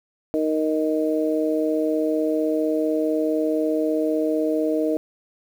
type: harmonic tone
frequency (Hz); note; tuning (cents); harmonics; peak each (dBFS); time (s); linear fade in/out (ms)
155.9; D#3; +4; 2 / 3 / 4; -22 / -24 / -25; 0.34-4.97; 0
effects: 8-bit